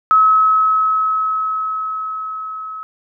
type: tone with level ramp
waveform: sine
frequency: 1286 Hz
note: E6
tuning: 43 cents flat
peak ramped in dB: -7 to -26 dBFS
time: 0.11-2.83 s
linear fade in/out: 0 ms
effects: none